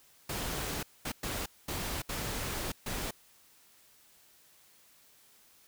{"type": "noise bursts at uneven times", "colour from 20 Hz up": "pink", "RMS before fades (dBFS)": -36, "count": 6, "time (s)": [[0.29, 0.83], [1.05, 1.12], [1.23, 1.46], [1.68, 2.02], [2.09, 2.72], [2.86, 3.11]], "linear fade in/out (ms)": 5, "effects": ["white hiss -62 dBFS RMS until 5.67 s"]}